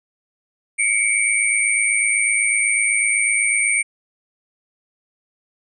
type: tone cluster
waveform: sine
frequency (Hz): 2185 / 2293 / 8800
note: C#7 / D7 / C#9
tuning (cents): -26 / -42 / -14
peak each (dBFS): -20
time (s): 0.78-3.83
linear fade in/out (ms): 20
effects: none